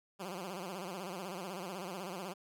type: tone with vibrato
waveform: 10% pulse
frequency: 185 Hz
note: F#3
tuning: in tune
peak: -32 dBFS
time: 0.19-2.34 s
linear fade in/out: 20 ms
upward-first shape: sine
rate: 16 Hz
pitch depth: 140 cents each way
effects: none